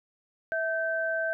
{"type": "tone pair together", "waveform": "sine", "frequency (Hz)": [652.1, 1551], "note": ["E5", "G6"], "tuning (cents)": [-19, -19], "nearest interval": "octave + minor third", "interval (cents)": 1500, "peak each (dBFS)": [-29, -29], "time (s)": [0.52, 1.33], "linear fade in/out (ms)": 0, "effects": []}